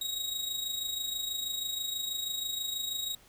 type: tone with amplitude modulation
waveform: sawtooth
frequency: 3800 Hz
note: A#7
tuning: 33 cents sharp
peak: -27 dBFS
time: 0.01-3.15 s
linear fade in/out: 5 ms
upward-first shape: sine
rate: 26.2 Hz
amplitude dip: 55%
effects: pink hiss -59 dBFS RMS until 3.28 s